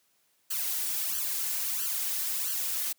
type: noise with flanger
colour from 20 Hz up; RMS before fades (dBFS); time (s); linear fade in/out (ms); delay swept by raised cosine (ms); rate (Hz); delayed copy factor
blue; -31; 0.5-2.93; 10; 0.66 to 3.46; 1.5; +0.95
effects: white hiss -70 dBFS RMS until 2.98 s + high-pass 100 Hz 12 dB/octave